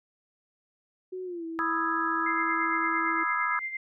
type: tone with pitch glide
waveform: sine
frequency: 370 to 327.7 Hz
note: F#4 to E4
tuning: 0 to -10 cents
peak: -33 dBFS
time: 1.12-3.24 s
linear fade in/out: 10 ms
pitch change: -210 cents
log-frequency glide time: 1.24-1.45 s
type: chord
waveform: sine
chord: E major seventh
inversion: second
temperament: equal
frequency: 987.8 / 1244.5 / 1318.5 / 1661.2 Hz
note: B5 / D#6 / E6 / G#6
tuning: 0 / 0 / 0 / 0 cents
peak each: -33 / -30 / -32 / -31 dBFS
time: 1.59-3.59 s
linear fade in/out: 0 ms
type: tone with tremolo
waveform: sine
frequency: 2093 Hz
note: C7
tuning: in tune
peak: -29 dBFS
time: 2.26-3.77 s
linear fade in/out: 5 ms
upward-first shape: sine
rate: 8.8 Hz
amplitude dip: 60%
effects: none